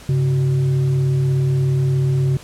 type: tone with frequency modulation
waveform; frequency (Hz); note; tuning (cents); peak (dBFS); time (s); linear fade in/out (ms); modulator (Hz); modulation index
sine; 136.4; C#3; -28; -14; 0.09-2.37; 2; 236; 0.4
effects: pink hiss -41 dBFS RMS until 2.43 s + low-pass 11000 Hz 12 dB/octave